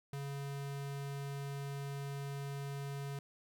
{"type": "tone", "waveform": "square", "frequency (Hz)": 140, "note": "C#3", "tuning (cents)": 18, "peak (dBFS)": -40, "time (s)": [0.13, 3.19], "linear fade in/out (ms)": 2, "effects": ["12-bit"]}